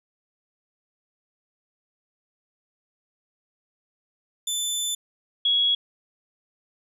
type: tone pair in turn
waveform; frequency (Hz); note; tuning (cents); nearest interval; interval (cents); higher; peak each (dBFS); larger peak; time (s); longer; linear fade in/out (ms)
20% pulse / sine; 3520 / 3336; A7 / G#7; 0 / +7; minor second; 93; first; -19 / -18; second; 4.47-4.95 / 5.45-5.75; first; 5
effects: none